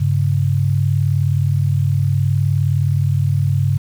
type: tone pair together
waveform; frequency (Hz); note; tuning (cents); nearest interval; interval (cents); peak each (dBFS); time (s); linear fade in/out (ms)
sine; 99.46 / 138.8; G2 / C#3; +26 / +3; tritone; 577; -16; 0-3.78; 10
effects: 7-bit